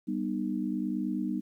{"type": "chord", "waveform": "sine", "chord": "G augmented", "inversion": "none", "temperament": "just", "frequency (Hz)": [196, 245, 306.2], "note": ["G3", "B3", "D#4"], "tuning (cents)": [0, -14, -28], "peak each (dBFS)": -33, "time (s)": [0.07, 1.41], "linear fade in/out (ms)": 20, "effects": ["11-bit"]}